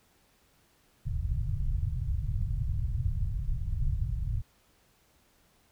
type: low-pass noise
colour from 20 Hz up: pink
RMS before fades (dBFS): -30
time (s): 1.05-4.42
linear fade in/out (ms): 20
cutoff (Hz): 140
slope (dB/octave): 48
effects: pink hiss -66 dBFS RMS until 5.71 s